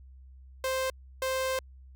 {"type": "tone bursts at uneven times", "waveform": "sawtooth", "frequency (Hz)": 523.3, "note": "C5", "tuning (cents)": 0, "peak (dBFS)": -24, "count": 2, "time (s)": [[0.64, 0.9], [1.22, 1.59]], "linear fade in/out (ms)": 2, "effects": ["added 65 Hz sine -48 dBFS peak until 1.95 s"]}